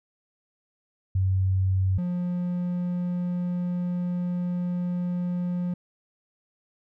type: tone pair in turn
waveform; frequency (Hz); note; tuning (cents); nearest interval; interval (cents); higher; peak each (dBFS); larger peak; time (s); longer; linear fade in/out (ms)
sine / triangle; 94.6 / 177.45; F#2 / F3; +39 / +28; major seventh; 1089; second; -20 / -23; first; 1.15-1.98 / 1.98-5.74; second; 5
effects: none